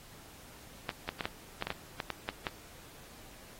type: clicks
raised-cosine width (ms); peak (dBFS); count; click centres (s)
0.3; -17; 11; 0.892 / 1.09 / 1.208 / 1.255 / 1.624 / 1.67 / 1.704 / 2.002 / 2.103 / 2.289 / 2.468
effects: pink hiss -54 dBFS RMS until 3.59 s + AAC 48 kbps